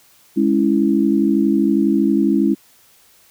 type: chord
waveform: sine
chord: C# minor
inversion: second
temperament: equal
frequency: 207.7 / 277.2 / 329.6 Hz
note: G#3 / C#4 / E4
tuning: 0 / 0 / 0 cents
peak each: -17 dBFS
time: 0.36-2.55 s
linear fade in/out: 20 ms
effects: white hiss -52 dBFS RMS until 3.3 s